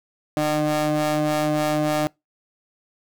30% pulse ring-modulated tone, 151.9 Hz, D#3, 41 cents flat, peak -14 dBFS, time 0.37-2.07 s, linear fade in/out 0 ms, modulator 454 Hz, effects noise-tail reverb RT60 0.2 s tail -25 dB re dry

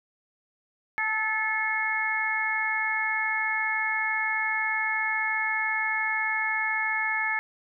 harmonic tone with a mistuned harmonic, 434.2 Hz, A4, 23 cents flat, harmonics 2 / 3 / 4 / 5, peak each -32 / -36 / -28 / -28 dBFS, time 0.98-7.39 s, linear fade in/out 0 ms, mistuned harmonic 2, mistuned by +19 cents, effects none

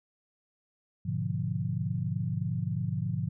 sine chord, G# diminished seventh, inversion none, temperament equal, 103.83 / 123.47 / 146.83 / 174.61 Hz, G#2 / B2 / D3 / F3, 0 / 0 / 0 / 0 cents, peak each -34 dBFS, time 1.05-3.29 s, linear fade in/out 10 ms, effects none

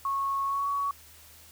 sine tone with pitch glide, 1100 to 1123.8 Hz, C#6 to C#6, -14 to +23 cents, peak -26 dBFS, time 0.05-0.91 s, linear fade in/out 2 ms, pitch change +37 cents, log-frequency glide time 0.45-0.67 s, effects added 78 Hz sine -58 dBFS peak until 1.51 s + white hiss -53 dBFS RMS until 1.51 s

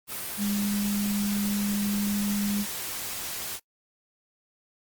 sine tone in noise, 204 Hz, G#3, 31 cents flat, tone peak -25 dBFS, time 0.37-2.66 s, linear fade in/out 50 ms, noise white, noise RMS -34 dBFS, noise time 0.07-3.6 s, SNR +6 dB, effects noise-tail reverb RT60 0.1 s tail -22 dB re dry + Opus 32 kbps

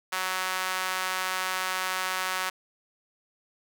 sawtooth tone with high-pass filter, 186.1 Hz, F#3, 10 cents sharp, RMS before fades -30 dBFS, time 0.12-2.5 s, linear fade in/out 10 ms, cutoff 1200 Hz, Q 1.3, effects none

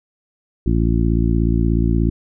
harmonic tone, 56.7 Hz, A#1, 47 cents flat, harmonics 1 / 2 / 3 / 4 / 5 / 6, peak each -17 / -20 / -22 / -23 / -24 / -25 dBFS, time 0.66-2.1 s, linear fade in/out 5 ms, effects none

